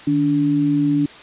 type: tone pair together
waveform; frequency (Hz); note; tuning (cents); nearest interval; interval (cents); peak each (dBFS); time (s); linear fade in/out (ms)
sine; 152.72 / 288.3; D#3 / D4; -32 / -32; major seventh; 1100; -22 / -15; 0.07-1.06; 5
effects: white hiss -40 dBFS RMS until 1.22 s + resampled to 8000 Hz